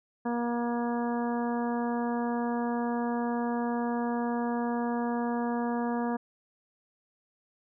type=harmonic tone; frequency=237.9 Hz; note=A#3; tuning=35 cents sharp; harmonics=1 / 2 / 3 / 4 / 5 / 6 / 7; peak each=-29 / -35 / -36 / -37 / -43 / -49 / -44 dBFS; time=0.25-6.17 s; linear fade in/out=10 ms; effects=none